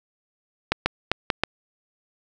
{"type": "clicks", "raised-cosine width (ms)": 0.3, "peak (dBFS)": -3, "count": 5, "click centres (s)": [0.72, 0.86, 1.116, 1.302, 1.436], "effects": []}